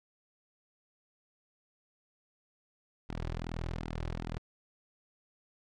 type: tone with flanger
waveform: sawtooth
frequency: 41.06 Hz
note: E1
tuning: 6 cents flat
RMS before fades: -38 dBFS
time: 3.09-4.38 s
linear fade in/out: 0 ms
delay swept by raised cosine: 1.7 to 4.4 ms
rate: 2.6 Hz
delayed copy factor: -0.7
effects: low-pass 5000 Hz 12 dB/octave